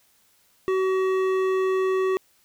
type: tone with hard clipping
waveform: sine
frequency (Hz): 377.7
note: F#4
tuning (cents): +36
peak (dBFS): -22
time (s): 0.68-2.17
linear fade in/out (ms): 0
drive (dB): 12
effects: white hiss -62 dBFS RMS until 2.44 s